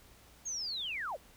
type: linear sweep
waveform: sine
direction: down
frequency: 6645 to 436.4 Hz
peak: -35 dBFS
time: 0.45-1.17 s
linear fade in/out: 20 ms
effects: added 60 Hz sine -64 dBFS peak until 1.36 s + pink hiss -60 dBFS RMS until 1.36 s